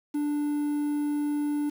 triangle tone with quantisation, 293.7 Hz, D4, in tune, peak -23 dBFS, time 0.14-1.7 s, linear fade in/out 10 ms, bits 8, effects none

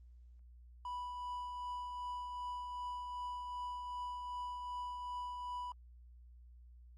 triangle tone with tremolo, 986 Hz, B5, 3 cents flat, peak -37 dBFS, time 0.85-5.72 s, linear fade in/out 2 ms, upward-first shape triangle, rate 2.6 Hz, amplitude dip 35%, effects added 60 Hz sine -55 dBFS peak until 6.97 s + Opus 32 kbps

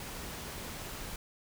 pink noise, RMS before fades -42 dBFS, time 0-1.16 s, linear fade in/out 2 ms, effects none

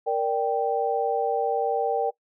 sine chord, G minor, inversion first, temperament equal, 466.2 / 587.3 / 784 Hz, Bb4 / D5 / G5, 0 / 0 / 0 cents, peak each -25 / -29 / -25 dBFS, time 0.06-2.11 s, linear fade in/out 20 ms, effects noise-tail reverb RT60 0.1 s tail -21 dB re dry

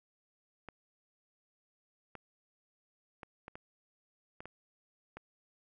clicks, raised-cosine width 0.5 ms, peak -30 dBFS, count 8, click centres 0.687 / 2.153 / 3.232 / 3.481 / 3.555 / 4.405 / 4.456 / 5.17 s, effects none

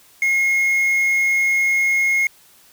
triangle tone with quantisation, 2155 Hz, C#7, 49 cents flat, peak -13 dBFS, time 0.22-2.27 s, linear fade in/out 2 ms, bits 6, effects white hiss -51 dBFS RMS until 2.72 s

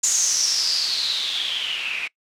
blue noise with low-pass filter sweep, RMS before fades -23 dBFS, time 0.03-2.08 s, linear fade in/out 10 ms, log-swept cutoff 7000 to 2400 Hz, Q 8.6, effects noise-tail reverb RT60 0.1 s tail -23 dB re dry

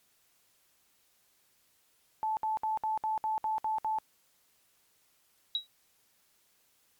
sine tone bursts, 872 Hz, A5, 16 cents flat, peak -28 dBFS, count 9, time 2.23-3.986 s, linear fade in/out 0 ms, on 140 ms, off 62 ms
sine tone with exponential decay, 3861 Hz, B7, 40 cents flat, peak -24 dBFS, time 5.55-5.67 s, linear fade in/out 1 ms, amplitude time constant 25 ms
effects white hiss -69 dBFS RMS until 6.99 s + MP3 96 kbps

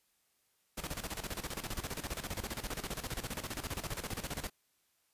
pink noise with tremolo, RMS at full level -38 dBFS, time 0.77-4.5 s, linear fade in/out 10 ms, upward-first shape square, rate 15 Hz, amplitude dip 75%, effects white hiss -75 dBFS RMS until 5.13 s + resampled to 32000 Hz

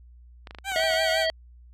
clicks, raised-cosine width 0.3 ms, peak -24 dBFS, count 9, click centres 0.472 / 0.509 / 0.548 / 0.586 / 0.719 / 0.798 / 0.838 / 0.906 / 0.94 s
15% pulse tone with vibrato, 755 Hz, F#5, 35 cents sharp, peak -21 dBFS, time 0.64-1.27 s, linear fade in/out 50 ms, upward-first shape triangle, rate 5.9 Hz, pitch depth 100 cents each way
harmonic tone, 646 Hz, E5, 35 cents flat, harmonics 1 / 3 / 5 / 7, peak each -24 / -29 / -31 / -32 dBFS, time 0.76-1.3 s, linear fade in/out 0 ms
effects added 60 Hz sine -47 dBFS peak until 1.73 s + low-pass 12000 Hz 12 dB/octave

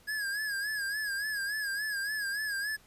square tone with vibrato, 1661.2 Hz, G#6, in tune, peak -32 dBFS, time 0.07-2.77 s, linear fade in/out 20 ms, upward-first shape sine, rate 3.5 Hz, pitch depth 82 cents each way, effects pink hiss -61 dBFS RMS until 2.86 s + resampled to 32000 Hz

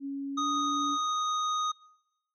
sine tone with pitch glide, 277.2 to 286.8 Hz, C#4 to D4, 0 to -41 cents, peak -32 dBFS, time 0-0.98 s, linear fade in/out 50 ms, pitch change +59 cents, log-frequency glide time 0.34-0.43 s
square tone, 1244.5 Hz, D#6, in tune, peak -28 dBFS, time 0.37-1.72 s, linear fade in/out 10 ms
effects noise-tail reverb RT60 1.0 s tail -24 dB re dry + MP3 32 kbps

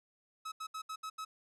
45% pulse tone bursts at uneven times, 1285 Hz, E6, 45 cents flat, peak -39 dBFS, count 6, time 0.45-0.52 / 0.6-0.67 / 0.74-0.82 / 0.89-0.96 / 1.03-1.1 / 1.18-1.25 s, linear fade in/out 10 ms, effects low-pass 11000 Hz 12 dB/octave

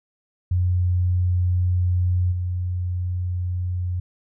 sine tone with level steps, 89.8 Hz, F2, 49 cents sharp, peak -17 / -22 dBFS, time 0.51-4 s, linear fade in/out 5 ms, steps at 2.31 s, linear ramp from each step 20 ms, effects none

